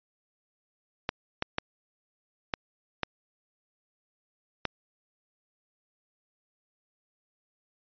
clicks, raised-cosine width 0.3 ms, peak -11 dBFS, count 6, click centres 1.091 / 1.424 / 1.584 / 2.538 / 3.033 / 4.653 s, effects resampled to 11025 Hz

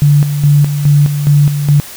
sine tone with tremolo, 145.3 Hz, D3, 18 cents flat, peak -4 dBFS, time 0.02-1.8 s, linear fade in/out 0 ms, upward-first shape square, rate 2.4 Hz, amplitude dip 60%, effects white hiss -30 dBFS RMS until 1.96 s

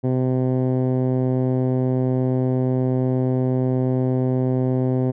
10% pulse tone with low-pass filter, 128.4 Hz, C3, 32 cents flat, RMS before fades -20 dBFS, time 0.03-5.12 s, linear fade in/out 20 ms, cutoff 380 Hz, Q 0.58, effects none

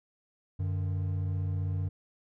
triangle tone pair together, 94.5 / 149.91 Hz, F#2 / D3, +37 / +36 cents, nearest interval minor sixth, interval 799 cents, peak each -27 / -35 dBFS, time 0.59-1.89 s, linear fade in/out 10 ms, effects none

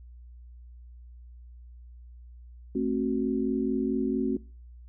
sine chord, F# diminished, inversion first, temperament just, 222 / 266.4 / 370 Hz, A3 / C4 / F#4, +16 / +31 / 0 cents, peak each -30 / -28 / -30 dBFS, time 2.75-4.37 s, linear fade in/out 5 ms, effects noise-tail reverb RT60 0.4 s tail -24 dB re dry + added 60 Hz sine -45 dBFS peak until 4.88 s

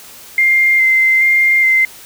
sine tone with vibrato, 2093 Hz, C7, in tune, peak -8 dBFS, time 0.38-1.85 s, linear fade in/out 2 ms, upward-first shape square, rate 1.2 Hz, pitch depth 13 cents each way, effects white hiss -37 dBFS RMS until 2.05 s

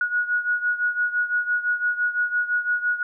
sine beating tone pair, 1454 / 1459.9 Hz, F#6 / F#6, -31 / -24 cents, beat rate 5.9 Hz, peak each -22 / -26 dBFS, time 0.01-3.03 s, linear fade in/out 2 ms, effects none

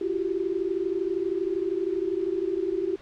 sine tone cluster, 340 / 372.8 / 392.6 Hz, F4 / F#4 / G4, -46 / +13 / +3 cents, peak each -29 dBFS, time 0.01-2.96 s, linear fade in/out 5 ms, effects pink hiss -51 dBFS RMS until 3.01 s + low-pass 4000 Hz 12 dB/octave

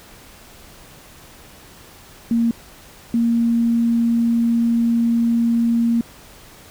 sine tone pair in turn, 232 / 232.9 Hz, A#3 / A#3, -8 / -1 cents, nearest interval unison, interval 7 cents, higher second, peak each -14 dBFS, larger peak neither, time 2.31-2.51 / 3.14-6.01 s, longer second, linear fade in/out 2 ms, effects pink hiss -44 dBFS RMS until 6.7 s

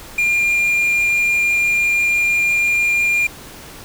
triangle tone with quantisation, 2402 Hz, D7, 38 cents sharp, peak -12 dBFS, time 0.18-3.27 s, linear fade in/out 5 ms, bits 6, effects pink hiss -37 dBFS RMS until 3.84 s

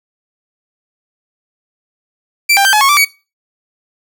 sawtooth tone with pitch steps, 2342 / 792 / 1567 / 849 / 1097 / 1168 / 2257 Hz, D7 / G5 / G6 / G#5 / C#6 / D6 / C#7, -5 / +18 / -1 / +38 / -18 / -10 / +31 cents, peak -4 dBFS, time 2.49-3.05 s, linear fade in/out 10 ms, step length 80 ms, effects noise-tail reverb RT60 0.3 s tail -21 dB re dry

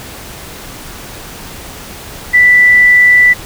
sine tone, 1975.5 Hz, B6, in tune, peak -3 dBFS, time 2.33-3.34 s, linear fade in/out 20 ms, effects pink hiss -29 dBFS RMS until 3.45 s

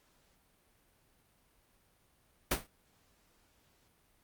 pink noise with exponential decay, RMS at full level -25 dBFS, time 2.51-2.67 s, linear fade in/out 5 ms, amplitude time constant 34 ms, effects pink hiss -70 dBFS RMS until 4.23 s + Opus 48 kbps

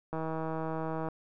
click train, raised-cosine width 1 ms, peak -22 dBFS, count 154, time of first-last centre 0.13-1.086 s, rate 160 Hz, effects none

